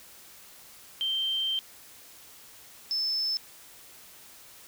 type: tone pair in turn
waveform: sine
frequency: 3136 / 5260 Hz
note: G7 / E8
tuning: 0 / -5 cents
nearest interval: major sixth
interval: 895 cents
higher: second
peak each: -26 dBFS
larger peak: neither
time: 1.01-1.59 / 2.91-3.37 s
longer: first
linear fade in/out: 0 ms
effects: white hiss -51 dBFS RMS until 4.67 s